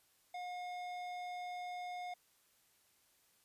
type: tone with low-pass filter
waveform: square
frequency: 718 Hz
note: F5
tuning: 48 cents sharp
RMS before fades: -44 dBFS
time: 0.34-2.14 s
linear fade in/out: 5 ms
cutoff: 4200 Hz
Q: 0.67
effects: white hiss -72 dBFS RMS until 3.44 s + resampled to 32000 Hz